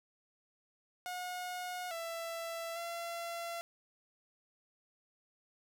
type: tone with pitch steps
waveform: sawtooth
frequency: 723 / 666 / 680 Hz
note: F#5 / E5 / F5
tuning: -40 / +18 / -46 cents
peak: -35 dBFS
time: 1.06-3.61 s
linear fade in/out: 0 ms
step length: 850 ms
effects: none